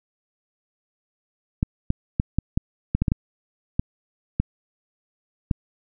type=clicks; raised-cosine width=5 ms; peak=-7 dBFS; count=12; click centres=1.629 / 1.904 / 2.199 / 2.386 / 2.575 / 2.95 / 3.02 / 3.082 / 3.119 / 3.795 / 4.4 / 5.512 s; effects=none